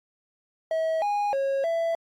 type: tone with pitch steps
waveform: triangle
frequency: 644 / 822 / 546 / 665 Hz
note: E5 / G#5 / C#5 / E5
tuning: -41 / -18 / -26 / +15 cents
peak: -21 dBFS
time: 0.71-1.95 s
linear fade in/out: 2 ms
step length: 310 ms
effects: AAC 64 kbps